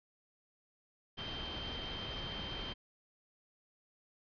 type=tone in noise; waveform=sine; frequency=3136 Hz; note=G7; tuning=in tune; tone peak=-43 dBFS; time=1.17-2.74 s; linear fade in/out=20 ms; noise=pink; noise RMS=-43 dBFS; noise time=1.17-2.74 s; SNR=-3 dB; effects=resampled to 11025 Hz